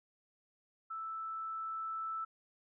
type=tone with level ramp; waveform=sine; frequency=1318.5 Hz; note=E6; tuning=in tune; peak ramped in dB=-39 to -36 dBFS; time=0.9-2.25 s; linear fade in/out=10 ms; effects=none